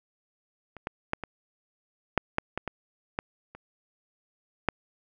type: clicks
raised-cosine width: 0.5 ms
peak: -28 / -16 / -11 / -20 / -6 / -9 / -15 / -17 / -13 / -29 / -7 dBFS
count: 11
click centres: 0.767 / 0.871 / 1.134 / 1.237 / 2.177 / 2.384 / 2.576 / 2.677 / 3.189 / 3.55 / 4.687 s
effects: none